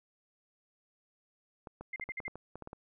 clicks, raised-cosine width 1 ms, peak -30 dBFS, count 11, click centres 1.672 / 1.81 / 1.998 / 2.09 / 2.202 / 2.28 / 2.356 / 2.556 / 2.623 / 2.674 / 2.731 s
sine tone bursts, 2095 Hz, C7, 2 cents sharp, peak -36 dBFS, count 5, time 1.93-2.281 s, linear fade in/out 5 ms, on 31 ms, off 49 ms
effects none

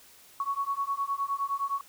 sine beating tone pair, 1108.7 / 1118.4 Hz, C#6 / C#6, 0 / +15 cents, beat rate 9.7 Hz, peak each -31 dBFS, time 0.4-1.81 s, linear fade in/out 2 ms, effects white hiss -55 dBFS RMS until 1.88 s

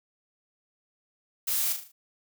blue noise with echo, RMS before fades -28 dBFS, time 1.47-1.73 s, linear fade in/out 10 ms, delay 38 ms, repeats 5, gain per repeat -6 dB, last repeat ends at 1.92 s, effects none

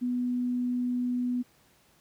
sine tone, 246.9 Hz, B3, in tune, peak -26 dBFS, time 0.01-1.43 s, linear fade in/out 20 ms, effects pink hiss -63 dBFS RMS until 2 s + high-pass 60 Hz 12 dB/octave

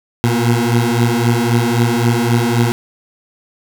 20% pulse beating tone pair, 116.54 / 120.34 Hz, A#2 / B2, 0 / -44 cents, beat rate 3.8 Hz, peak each -10 dBFS, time 0.24-2.72 s, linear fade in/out 0 ms, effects none

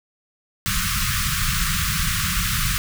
pink band-stop noise, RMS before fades -22 dBFS, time 0.66-2.78 s, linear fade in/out 0 ms, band 200 to 1100 Hz, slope 96 dB/octave, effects none

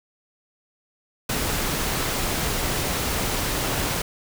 pink noise, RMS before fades -25 dBFS, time 1.29-4.02 s, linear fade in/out 5 ms, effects none

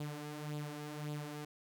sawtooth tone with flanger, 149 Hz, D3, 25 cents sharp, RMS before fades -43 dBFS, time 0-1.45 s, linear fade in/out 5 ms, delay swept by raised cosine 0.25 to 4.35 ms, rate 1.8 Hz, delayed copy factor +0.6, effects none

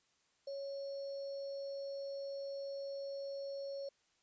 sine tone with sample-and-hold, 554.4 Hz, C#5, in tune, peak -40 dBFS, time 0.47-3.89 s, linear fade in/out 5 ms, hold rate 4900 Hz, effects white hiss -75 dBFS RMS until 4.22 s + resampled to 16000 Hz

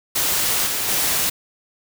white noise with level steps, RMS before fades -20 / -23 / -20 dBFS, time 0.15-1.3 s, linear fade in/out 10 ms, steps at 0.66 / 0.88 s, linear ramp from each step 10 ms, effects none

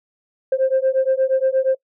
sine beating tone pair, 523.3 / 531.8 Hz, C5 / C5, 0 / +28 cents, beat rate 8.5 Hz, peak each -17 dBFS, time 0.52-1.75 s, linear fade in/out 5 ms, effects noise-tail reverb RT60 0.1 s tail -23 dB re dry + tanh soft clip ceiling -10 dBFS

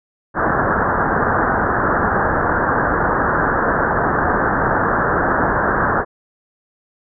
white low-pass noise, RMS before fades -17 dBFS, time 0.34-6.05 s, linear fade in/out 50 ms, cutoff 1700 Hz, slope 96 dB/octave, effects none

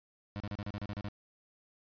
25% pulse tone bursts, 102.5 Hz, G#2, 22 cents flat, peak -33 dBFS, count 10, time 0.36-1.085 s, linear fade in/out 0 ms, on 41 ms, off 35 ms, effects resampled to 11025 Hz

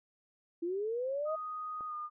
sine linear sweep, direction up, 329.6 to 645 Hz, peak -32 dBFS, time 0.62-1.36 s, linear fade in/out 10 ms
sine tone with pitch glide, 1244.5 to 1216.1 Hz, D#6 to D#6, 0 to -40 cents, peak -37 dBFS, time 1.25-2.1 s, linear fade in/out 50 ms, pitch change -40 cents, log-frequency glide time 1.87-1.94 s
click, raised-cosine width 1 ms, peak -37 dBFS, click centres 1.808 s
effects none

